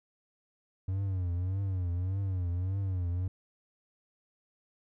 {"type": "tone with vibrato", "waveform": "triangle", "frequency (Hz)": 92.5, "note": "F#2", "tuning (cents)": 0, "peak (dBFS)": -27, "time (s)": [0.88, 3.28], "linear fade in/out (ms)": 5, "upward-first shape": "triangle", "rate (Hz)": 1.7, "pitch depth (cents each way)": 130, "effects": []}